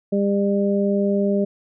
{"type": "harmonic tone", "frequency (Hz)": 200.3, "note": "G3", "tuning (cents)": 38, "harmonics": [1, 2, 3], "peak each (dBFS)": [-19, -22, -24], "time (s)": [0.12, 1.45], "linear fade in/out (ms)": 10, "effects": []}